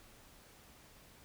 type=silence; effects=pink hiss -60 dBFS RMS until 1.24 s